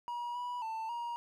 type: tone with pitch steps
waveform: triangle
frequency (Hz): 959 / 977 / 890 / 947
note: A#5 / B5 / A5 / A#5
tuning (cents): +49 / -19 / +20 / +27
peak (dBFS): -34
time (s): 0.08-1.16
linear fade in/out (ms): 0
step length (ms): 270
effects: none